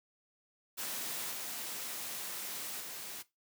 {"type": "noise with level steps", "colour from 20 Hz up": "white", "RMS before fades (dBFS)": [-39, -41, -44], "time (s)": [0.77, 3.23], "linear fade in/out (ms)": 20, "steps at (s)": [1.31, 2.8], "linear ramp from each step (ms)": 5, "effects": ["noise-tail reverb RT60 0.2 s tail -18 dB re dry", "high-pass 150 Hz 12 dB/octave"]}